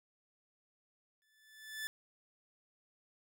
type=tone with exponential growth; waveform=sawtooth; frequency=1747 Hz; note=A6; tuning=13 cents flat; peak=-33 dBFS; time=1.22-1.87 s; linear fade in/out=0 ms; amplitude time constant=140 ms; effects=none